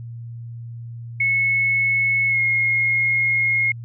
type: tone with pitch glide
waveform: sine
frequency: 2195 to 2152 Hz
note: C#7 to C7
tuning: -18 to +48 cents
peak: -16 dBFS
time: 1.2-3.72 s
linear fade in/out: 5 ms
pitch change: -34 cents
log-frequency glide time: 2.28-2.39 s
effects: added 117 Hz sine -31 dBFS peak until 3.84 s